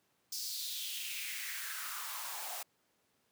white noise with high-pass filter sweep, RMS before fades -41 dBFS, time 0.32-2.63 s, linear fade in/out 5 ms, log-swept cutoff 5300 to 660 Hz, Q 3.7, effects pink hiss -75 dBFS RMS until 3.31 s + high-pass 150 Hz 12 dB/octave

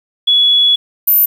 sine tone pair in turn, 3388 / 13552 Hz, G#7 / G#9, +34 / +34 cents, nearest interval 2 octaves, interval 2400 cents, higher second, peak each -7 dBFS, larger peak neither, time 0.27-0.76 / 1.07-1.26 s, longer first, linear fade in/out 10 ms, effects 7-bit

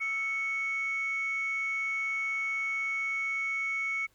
sine tone pair together, 1315.6 / 2216 Hz, E6 / C#7, -4 / -1 cents, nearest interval major sixth, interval 903 cents, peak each -39 / -28 dBFS, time 0-4.07 s, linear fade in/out 20 ms, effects tanh soft clip ceiling -25 dBFS + pink hiss -68 dBFS RMS until 4.14 s

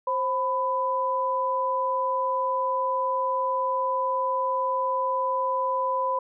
sine tone pair together, 528 / 999.1 Hz, C5 / B5, +16 / +20 cents, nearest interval major seventh, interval 1104 cents, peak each -28 / -24 dBFS, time 0.07-6.19 s, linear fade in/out 5 ms, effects none

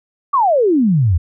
sine exponential sweep, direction down, 1184 to 77.5 Hz, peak -10 dBFS, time 0.33-1.18 s, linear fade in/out 10 ms, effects none

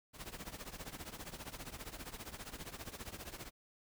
pink noise with tremolo, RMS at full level -44 dBFS, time 0.13-3.51 s, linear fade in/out 50 ms, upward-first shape triangle, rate 15 Hz, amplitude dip 90%, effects none

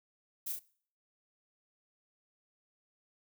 violet noise with echo, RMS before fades -38 dBFS, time 0.46-0.53 s, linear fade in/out 10 ms, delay 32 ms, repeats 2, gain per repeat -3 dB, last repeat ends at 0.594 s, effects noise-tail reverb RT60 0.5 s tail -21 dB re dry

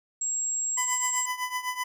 sine tone, 7590 Hz, A#8, 30 cents sharp, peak -26 dBFS, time 0.21-1.26 s, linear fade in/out 5 ms
25% pulse tone with tremolo, 1001 Hz, B5, 23 cents sharp, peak -22 dBFS, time 0.77-1.84 s, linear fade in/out 10 ms, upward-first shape triangle, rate 7.9 Hz, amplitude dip 85%
effects none

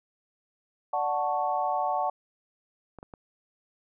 sine chord, D major seventh, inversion none, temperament equal, 587.3 / 740 / 880 / 1108.7 Hz, D5 / F#5 / A5 / C#6, 0 / 0 / 0 / 0 cents, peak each -33 / -28 / -30 / -33 dBFS, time 0.93-2.1 s, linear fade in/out 5 ms
clicks, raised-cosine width 1 ms, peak -29 dBFS, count 3, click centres 2.987 / 3.029 / 3.138 s
effects none

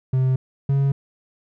triangle tone pair in turn, 130.1 / 138.23 Hz, C3 / C#3, -9 / -5 cents, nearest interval minor second, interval 104 cents, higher second, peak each -14 dBFS, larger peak neither, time 0.13-0.36 / 0.69-0.92 s, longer neither, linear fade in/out 5 ms, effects none

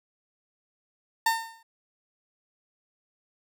30% pulse tone with exponential decay, 907 Hz, A#5, 48 cents flat, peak -16 dBFS, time 1.26-1.63 s, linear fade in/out 5 ms, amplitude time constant 80 ms, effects none

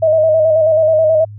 sine tone with vibrato, 632 Hz, D#5, 27 cents sharp, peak -8 dBFS, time 0.02-1.25 s, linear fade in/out 10 ms, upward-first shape square, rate 9.3 Hz, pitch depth 39 cents each way, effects added 104 Hz sine -29 dBFS peak until 1.38 s

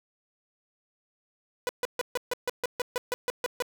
sawtooth tone bursts, 493.9 Hz, B4, in tune, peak -22 dBFS, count 13, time 1.67-3.623 s, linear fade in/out 0 ms, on 21 ms, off 140 ms, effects none

